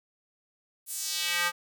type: tone with high-pass filter sweep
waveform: square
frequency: 174.6 Hz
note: F3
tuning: in tune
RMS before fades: -30 dBFS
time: 0.86-1.52 s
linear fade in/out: 50 ms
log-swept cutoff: 11000 to 1200 Hz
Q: 1.5
effects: none